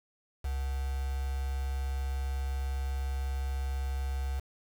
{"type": "tone with quantisation", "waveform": "sine", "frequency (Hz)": 67.3, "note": "C2", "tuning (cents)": 49, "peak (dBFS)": -30, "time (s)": [0.44, 4.4], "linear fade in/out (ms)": 10, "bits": 7, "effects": []}